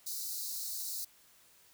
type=high-pass noise; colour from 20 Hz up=white; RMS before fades=-39 dBFS; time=0.06-1.05 s; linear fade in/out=10 ms; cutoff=3900 Hz; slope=96 dB/octave; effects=white hiss -63 dBFS RMS until 1.73 s